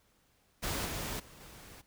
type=noise with level steps; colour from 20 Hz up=pink; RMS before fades=-35 / -38 / -55 / -52 dBFS; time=0.62-1.82 s; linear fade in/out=20 ms; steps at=0.85 / 1.19 / 1.4 s; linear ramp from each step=10 ms; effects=pink hiss -70 dBFS RMS until 1.86 s